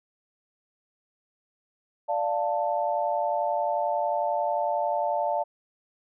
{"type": "chord", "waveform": "sine", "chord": "D minor", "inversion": "none", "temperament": "equal with one note detuned", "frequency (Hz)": [587.3, 698.5, 884.6], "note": ["D5", "F5", "A5"], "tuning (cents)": [0, 0, 9], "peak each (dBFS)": -28, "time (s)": [2.08, 5.44], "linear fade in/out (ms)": 20, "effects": []}